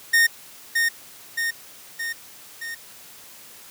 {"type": "tone with echo", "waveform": "45% pulse", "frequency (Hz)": 1841, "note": "A#6", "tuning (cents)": -22, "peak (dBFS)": -14, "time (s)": [0.13, 0.27], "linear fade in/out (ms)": 10, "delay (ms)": 620, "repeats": 4, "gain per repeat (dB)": -4, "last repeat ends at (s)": 2.75, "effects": ["white hiss -45 dBFS RMS until 3.7 s", "high-pass 80 Hz 12 dB/octave"]}